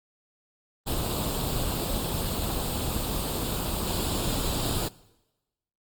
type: noise with comb filter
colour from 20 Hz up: pink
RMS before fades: -28 dBFS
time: 0.86-4.89 s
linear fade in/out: 20 ms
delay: 0.25 ms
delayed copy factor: +0.7
effects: noise-tail reverb RT60 1.0 s tail -21 dB re dry + Opus 24 kbps